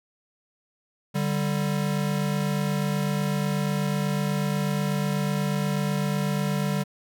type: tone pair together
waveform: square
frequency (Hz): 146.83 / 194.98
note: D3 / G3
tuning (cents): 0 / -9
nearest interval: perfect fourth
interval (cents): 491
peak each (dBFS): -27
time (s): 1.14-6.84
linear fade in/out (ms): 20
effects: none

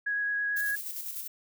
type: tone with vibrato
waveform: sine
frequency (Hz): 1661.2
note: G#6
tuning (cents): 0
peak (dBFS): -27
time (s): 0.06-0.76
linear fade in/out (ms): 10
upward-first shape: sine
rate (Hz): 9.1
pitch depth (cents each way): 9
type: noise with tremolo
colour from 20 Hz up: violet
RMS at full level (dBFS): -36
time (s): 0.56-1.28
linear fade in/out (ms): 10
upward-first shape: square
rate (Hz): 10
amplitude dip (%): 40
effects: none

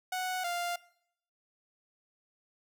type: tone pair in turn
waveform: sawtooth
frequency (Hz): 739 / 698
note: F#5 / F5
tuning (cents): -2 / -1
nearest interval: minor second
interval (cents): 99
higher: first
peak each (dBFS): -28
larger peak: neither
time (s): 0.12-0.44 / 0.44-0.76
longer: neither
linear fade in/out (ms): 5
effects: noise-tail reverb RT60 0.7 s tail -21 dB re dry

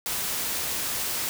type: noise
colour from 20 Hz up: white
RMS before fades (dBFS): -29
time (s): 0.06-1.29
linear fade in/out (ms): 0
effects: none

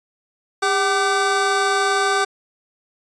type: tone cluster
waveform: square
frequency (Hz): 401 / 766 / 1183 / 1530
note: G4 / G5 / D6 / G6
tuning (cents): +39 / -40 / +12 / -42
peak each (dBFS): -23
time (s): 0.62-2.25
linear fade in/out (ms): 10
effects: resampled to 22050 Hz

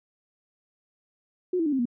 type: tone with pitch steps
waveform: sine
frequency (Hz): 363.1 / 327.2 / 294.9 / 265.8 / 239.6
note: F#4 / E4 / D4 / C4 / A#3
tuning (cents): -33 / -13 / +7 / +27 / +48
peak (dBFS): -22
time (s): 1.53-1.855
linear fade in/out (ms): 5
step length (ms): 65
effects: none

